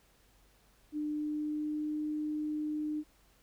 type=tone with pitch glide; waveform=sine; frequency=300.2 to 303.2 Hz; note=D4 to D#4; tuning=+38 to -45 cents; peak=-32 dBFS; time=0.92-3.04 s; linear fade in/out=50 ms; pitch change=+17 cents; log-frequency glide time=1.11-1.96 s; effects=added 48 Hz sine -67 dBFS peak until 3.42 s + pink hiss -67 dBFS RMS until 3.42 s